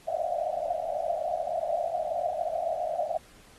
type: band-pass noise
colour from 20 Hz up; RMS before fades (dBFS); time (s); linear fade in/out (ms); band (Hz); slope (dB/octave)
pink; -30; 0.07-3.18; 10; 610 to 720; 96
effects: pink hiss -56 dBFS RMS until 3.58 s + AAC 32 kbps